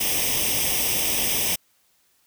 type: noise with comb filter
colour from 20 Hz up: white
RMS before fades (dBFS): -23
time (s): 0-1.56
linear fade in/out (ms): 10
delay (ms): 0.35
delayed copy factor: +0.8
effects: white hiss -64 dBFS RMS until 2.26 s